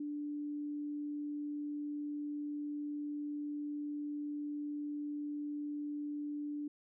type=tone; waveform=sine; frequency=293.7 Hz; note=D4; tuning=in tune; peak=-37 dBFS; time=0-6.68 s; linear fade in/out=5 ms; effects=none